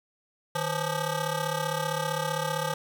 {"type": "ring-modulated tone", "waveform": "15% pulse", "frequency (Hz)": 346.6, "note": "F4", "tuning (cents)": -13, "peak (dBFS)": -18, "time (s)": [0.55, 2.74], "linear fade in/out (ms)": 5, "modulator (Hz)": 191, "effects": []}